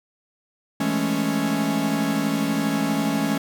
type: chord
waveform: 45% pulse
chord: A major seventh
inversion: second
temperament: equal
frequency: 164.81 / 207.7 / 220 / 277.2 Hz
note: E3 / G#3 / A3 / C#4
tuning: 0 / 0 / 0 / 0 cents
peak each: -29 / -27 / -27 / -24 dBFS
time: 0.8-3.38 s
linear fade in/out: 5 ms
effects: none